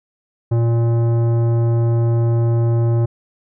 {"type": "tone with tanh clipping", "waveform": "sine", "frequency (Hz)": 116.54, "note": "A#2", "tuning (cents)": 0, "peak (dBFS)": -15, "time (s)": [0.51, 3.06], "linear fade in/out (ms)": 10, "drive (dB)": 14, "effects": []}